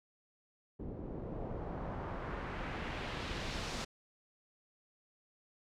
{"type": "noise with low-pass filter sweep", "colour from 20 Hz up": "pink", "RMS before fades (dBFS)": -41, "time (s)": [0.79, 3.85], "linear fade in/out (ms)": 10, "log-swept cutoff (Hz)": [350, 6100], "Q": 1.1, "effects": []}